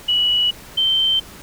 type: tone pair in turn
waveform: sine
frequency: 2937 / 3112 Hz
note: F#7 / G7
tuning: -13 / -13 cents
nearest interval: minor second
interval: 100 cents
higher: second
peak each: -14 dBFS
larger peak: neither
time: 0.08-0.51 / 0.77-1.2 s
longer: neither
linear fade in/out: 10 ms
effects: pink hiss -40 dBFS RMS until 1.42 s